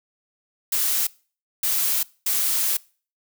blue noise bursts at uneven times, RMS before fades -22 dBFS, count 3, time 0.72-1.07 / 1.63-2.03 / 2.26-2.77 s, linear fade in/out 5 ms, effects noise-tail reverb RT60 0.4 s tail -23 dB re dry

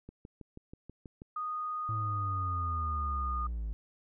click train, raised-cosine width 3 ms, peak -33 dBFS, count 8, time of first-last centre 0.09-1.219 s, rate 6.2 Hz
sine tone with pitch glide, 1237 to 1224.2 Hz, D#6 to D#6, -10 to -28 cents, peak -33 dBFS, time 1.36-3.47 s, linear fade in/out 5 ms, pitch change -18 cents, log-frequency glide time 2.26-2.86 s
triangle linear sweep, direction down, 110 to 51.91 Hz, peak -31 dBFS, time 1.89-3.73 s, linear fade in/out 0 ms
effects none

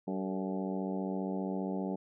harmonic tone with a mistuned harmonic, 95 Hz, F#2, 46 cents sharp, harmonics 2 / 3 / 4 / 5 / 6 / 7 / 8 / 9, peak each -35 / -39 / -41 / -43 / -45 / -46 / -47 / -48 dBFS, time 0.07-1.96 s, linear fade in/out 10 ms, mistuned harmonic 5, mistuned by -65 cents, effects none

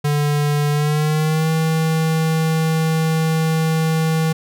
square tone with pitch glide, 146.83 to 160.12 Hz, D3 to D#3, 0 to +50 cents, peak -16 dBFS, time 0.04-4.33 s, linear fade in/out 10 ms, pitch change +150 cents, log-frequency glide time 0.71-1.5 s, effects none

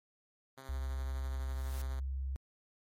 5% pulse tone with tremolo, 133.2 Hz, C3, 31 cents sharp, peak -37 dBFS, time 0.57-2 s, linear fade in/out 10 ms, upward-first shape sine, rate 12 Hz, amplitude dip 30%
sine tone, 66.7 Hz, C2, 34 cents sharp, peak -34 dBFS, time 0.69-2.36 s, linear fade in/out 0 ms
white noise with exponential growth, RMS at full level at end -49 dBFS, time 1.17-1.82 s, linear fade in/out 5 ms, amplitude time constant 140 ms
effects MP3 64 kbps

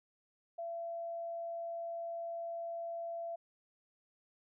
sine tone, 675 Hz, E5, 41 cents sharp, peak -38 dBFS, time 0.58-3.36 s, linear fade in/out 10 ms, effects none

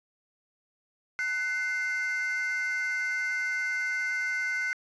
triangle tone pair together, 1497.1 / 2093 Hz, F#6 / C7, +20 / 0 cents, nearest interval tritone, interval 580 cents, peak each -27 dBFS, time 1.19-4.73 s, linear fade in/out 0 ms, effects tanh soft clip ceiling -23 dBFS + resampled to 22050 Hz

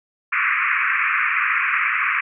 white band-pass noise, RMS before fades -20 dBFS, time 0.32-2.21 s, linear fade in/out 10 ms, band 1100 to 2500 Hz, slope 96 dB/octave, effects none

